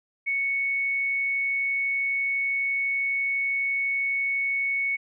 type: tone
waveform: sine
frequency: 2217 Hz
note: C#7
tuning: in tune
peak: -23 dBFS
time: 0.26-4.97 s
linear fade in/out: 20 ms
effects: none